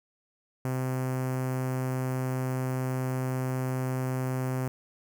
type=tone with notch filter; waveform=sawtooth; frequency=129.3 Hz; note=C3; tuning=20 cents flat; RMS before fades=-30 dBFS; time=0.65-4.68 s; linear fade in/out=0 ms; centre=3700 Hz; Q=0.59; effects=none